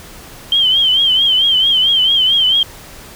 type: tone with vibrato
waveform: sine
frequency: 3136 Hz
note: G7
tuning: in tune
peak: -9 dBFS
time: 0.52-2.63 s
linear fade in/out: 2 ms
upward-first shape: triangle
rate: 4.5 Hz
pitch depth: 97 cents each way
effects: pink hiss -36 dBFS RMS until 3.15 s